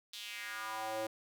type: tone with high-pass filter sweep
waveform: square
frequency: 110 Hz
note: A2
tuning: in tune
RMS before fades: -41 dBFS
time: 0.13-1.07 s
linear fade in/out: 5 ms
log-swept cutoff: 3800 to 460 Hz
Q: 2.9
effects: none